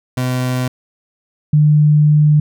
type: tone pair in turn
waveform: 30% pulse / sine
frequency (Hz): 126.8 / 150.18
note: B2 / D3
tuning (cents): +46 / +39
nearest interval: minor third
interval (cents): 293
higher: second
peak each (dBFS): -13 / -7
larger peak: second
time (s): 0.17-0.68 / 1.53-2.4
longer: second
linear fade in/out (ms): 5
effects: none

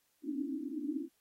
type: band-pass noise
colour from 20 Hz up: pink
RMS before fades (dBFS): -38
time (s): 0.22-1.09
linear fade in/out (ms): 50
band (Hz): 260 to 320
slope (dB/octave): 96
effects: white hiss -75 dBFS RMS until 1.2 s + AAC 48 kbps

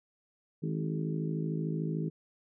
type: harmonic tone with a mistuned harmonic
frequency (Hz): 53.4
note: G#1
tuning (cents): +49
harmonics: 3 / 4 / 5 / 6 / 7 / 8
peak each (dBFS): -32 / -39 / -40 / -41 / -43 / -44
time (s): 0.62-2.1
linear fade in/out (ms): 20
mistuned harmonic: 7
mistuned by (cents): +34
effects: none

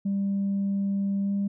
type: tone with pitch glide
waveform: sine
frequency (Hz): 197.9 to 199.62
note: G3 to G3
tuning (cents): +17 to +32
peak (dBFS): -22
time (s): 0.05-1.48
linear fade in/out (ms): 10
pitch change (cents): +15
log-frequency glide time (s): 1.22-1.32
effects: tanh soft clip ceiling -21 dBFS

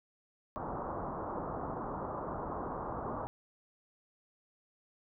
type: low-pass noise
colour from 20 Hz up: white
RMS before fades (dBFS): -39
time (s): 0.56-3.27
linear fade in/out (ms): 0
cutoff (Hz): 1200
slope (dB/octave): 48
effects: none

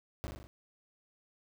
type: noise with echo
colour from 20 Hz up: brown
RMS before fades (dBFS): -38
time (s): 0.24-0.27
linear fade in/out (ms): 0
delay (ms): 40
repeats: 5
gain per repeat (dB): -3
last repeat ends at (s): 0.47
effects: none

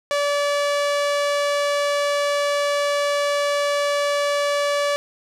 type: tone with low-pass filter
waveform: sawtooth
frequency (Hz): 576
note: D5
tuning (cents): -34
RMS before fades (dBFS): -21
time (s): 0.11-4.96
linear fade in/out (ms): 0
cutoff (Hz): 8100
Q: 0.64
effects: none

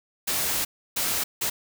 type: noise bursts at uneven times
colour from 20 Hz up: white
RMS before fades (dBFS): -26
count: 3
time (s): 0.27-0.65 / 0.96-1.24 / 1.41-1.5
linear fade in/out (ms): 10
effects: none

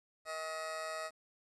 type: tone with amplitude modulation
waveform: 20% pulse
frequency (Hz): 635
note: D#5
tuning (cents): +35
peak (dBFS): -31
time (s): 0.25-1.11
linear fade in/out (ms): 50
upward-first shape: sine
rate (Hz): 165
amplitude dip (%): 60
effects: resampled to 24000 Hz + 11-bit

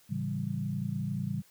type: chord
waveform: sine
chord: A dominant seventh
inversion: none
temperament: equal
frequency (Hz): 110 / 138.59 / 164.81 / 196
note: A2 / C#3 / E3 / G3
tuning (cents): 0 / 0 / 0 / 0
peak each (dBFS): -37 / -35 / -37 / -35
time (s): 0.09-1.42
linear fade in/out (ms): 20
effects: white hiss -62 dBFS RMS until 1.5 s + high-pass 60 Hz 12 dB/octave

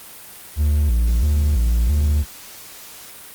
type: tone with vibrato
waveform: triangle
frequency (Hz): 65.41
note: C2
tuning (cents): 0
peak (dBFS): -12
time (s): 0.56-2.25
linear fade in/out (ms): 50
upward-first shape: square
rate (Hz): 1.5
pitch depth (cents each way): 220
effects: white hiss -39 dBFS RMS until 3.34 s + Opus 32 kbps

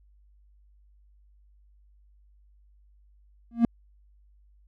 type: tone with exponential growth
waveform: triangle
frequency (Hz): 233.4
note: A#3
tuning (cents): +2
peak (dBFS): -11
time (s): 3.51-3.65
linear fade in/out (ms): 2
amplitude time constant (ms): 29
effects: added 50 Hz sine -56 dBFS peak until 4.67 s

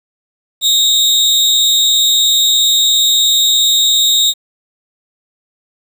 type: tone with amplitude modulation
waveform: 35% pulse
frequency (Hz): 3729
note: A#7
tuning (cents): 0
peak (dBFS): -4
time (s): 0.61-4.34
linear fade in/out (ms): 50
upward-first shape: sine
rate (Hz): 263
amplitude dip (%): 55
effects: 7-bit

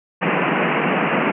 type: band-pass noise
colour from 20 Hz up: pink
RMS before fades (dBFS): -19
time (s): 0.21-1.32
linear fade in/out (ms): 20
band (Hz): 150 to 2800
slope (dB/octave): 96
effects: none

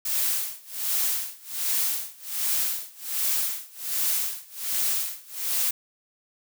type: noise with tremolo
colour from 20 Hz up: blue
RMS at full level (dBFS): -24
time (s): 0.05-5.71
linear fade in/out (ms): 5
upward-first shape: sine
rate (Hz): 1.3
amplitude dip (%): 95
effects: none

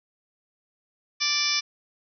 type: harmonic tone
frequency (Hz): 587.3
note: D5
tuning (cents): 0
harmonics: 2 / 3 / 4 / 5 / 6 / 7 / 8 / 9 / 10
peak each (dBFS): -36 / -37 / -28 / -37 / -31 / -36 / -31 / -26 / -32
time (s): 1.2-1.61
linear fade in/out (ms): 20
effects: none

